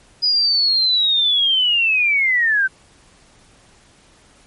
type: linear sweep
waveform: sine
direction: down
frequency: 4978 to 1518 Hz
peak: -13 dBFS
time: 0.22-2.68 s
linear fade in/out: 20 ms
effects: pink hiss -51 dBFS RMS until 4.46 s + MP3 48 kbps